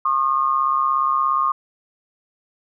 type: tone pair together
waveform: sine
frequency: 1079 / 1216 Hz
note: C#6 / D#6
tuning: -47 / -40 cents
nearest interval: major second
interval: 207 cents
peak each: -19 dBFS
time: 0.05-1.52 s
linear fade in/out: 5 ms
effects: none